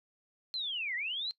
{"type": "linear two-way sweep", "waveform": "sine", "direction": "down then up", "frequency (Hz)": [4200, 1869, 4200], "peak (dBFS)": -33, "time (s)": [0.54, 1.31], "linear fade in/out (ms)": 0, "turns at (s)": 0.95, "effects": ["noise-tail reverb RT60 0.1 s tail -20 dB re dry"]}